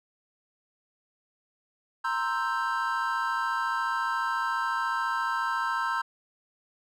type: chord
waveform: triangle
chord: C dominant seventh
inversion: third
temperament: equal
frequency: 932.3 / 1046.5 / 1318.5 / 1568 Hz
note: Bb5 / C6 / E6 / G6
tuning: 0 / 0 / 0 / 0 cents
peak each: -30 dBFS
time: 2.04-6.02 s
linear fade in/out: 10 ms
effects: none